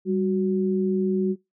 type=tone pair together; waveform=sine; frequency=196.05 / 370.1 Hz; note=G3 / F#4; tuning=0 / 0 cents; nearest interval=major seventh; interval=1100 cents; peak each=-23 dBFS; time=0.05-1.36 s; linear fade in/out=50 ms; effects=noise-tail reverb RT60 0.2 s tail -22 dB re dry